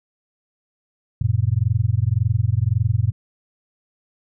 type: chord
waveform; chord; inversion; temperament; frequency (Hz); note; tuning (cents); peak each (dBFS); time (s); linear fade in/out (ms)
sine; F major; none; just; 87.31 / 109.13 / 130.96; F2 / A2 / C3; 0 / -14 / +2; -23 / -18 / -23; 1.21-3.12; 5
effects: none